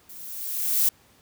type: noise with level ramp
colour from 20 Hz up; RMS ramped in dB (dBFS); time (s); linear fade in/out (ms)
violet; -43 to -19; 0.09-0.89; 5
effects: pink hiss -58 dBFS RMS until 1.21 s + high-pass 60 Hz 12 dB/octave